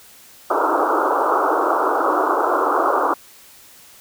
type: band-pass noise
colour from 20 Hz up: white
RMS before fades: -18 dBFS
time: 0.5-3.14 s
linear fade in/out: 5 ms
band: 290 to 1400 Hz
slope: 96 dB/octave
effects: white hiss -46 dBFS RMS until 4 s